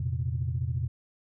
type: chord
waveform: sine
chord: F suspended fourth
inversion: none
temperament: equal with one note detuned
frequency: 85.66 / 116.54 / 130.81 Hz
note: F2 / Bb2 / C3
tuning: -33 / 0 / 0 cents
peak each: -31 dBFS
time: 0-0.88 s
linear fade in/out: 5 ms
effects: tanh soft clip ceiling -18 dBFS